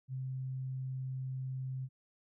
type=tone; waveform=sine; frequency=130.81 Hz; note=C3; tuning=in tune; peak=-36 dBFS; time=0.08-1.89 s; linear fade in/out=50 ms; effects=none